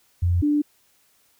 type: tone pair in turn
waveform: sine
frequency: 87.6 / 294.7 Hz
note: F2 / D4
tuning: +6 / +6 cents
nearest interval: octave + major sixth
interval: 2100 cents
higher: second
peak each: -17 dBFS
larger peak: neither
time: 0.22-0.42 / 0.42-0.62 s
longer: neither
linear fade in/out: 10 ms
effects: white hiss -62 dBFS RMS until 1.39 s